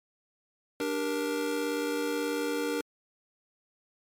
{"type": "chord", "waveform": "square", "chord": "G minor", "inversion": "second", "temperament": "just", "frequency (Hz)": [294, 392, 470.4], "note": ["D4", "G4", "Bb4"], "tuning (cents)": [2, 0, 16], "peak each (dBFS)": [-33, -38, -32], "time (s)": [0.8, 2.81], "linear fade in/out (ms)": 2, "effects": ["MP3 64 kbps"]}